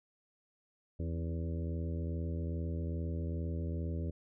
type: harmonic tone with a mistuned harmonic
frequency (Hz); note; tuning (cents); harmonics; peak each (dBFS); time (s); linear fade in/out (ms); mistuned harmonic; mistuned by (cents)
82.41; E2; 0; 1 / 2 / 3 / 4 / 5 / 6 / 7; -35 / -41 / -45 / -47 / -49 / -51 / -52; 0.99-4.11; 10; 3; +51
effects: none